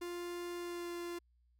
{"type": "tone with pitch glide", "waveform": "45% pulse", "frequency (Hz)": [349.7, 346.5], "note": ["F4", "F4"], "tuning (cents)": [2, -14], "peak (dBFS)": -40, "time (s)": [0.01, 1.19], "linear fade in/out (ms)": 10, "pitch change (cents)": -16, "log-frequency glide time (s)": [0.57, 0.92], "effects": ["added 60 Hz sine -68 dBFS peak until 1.59 s"]}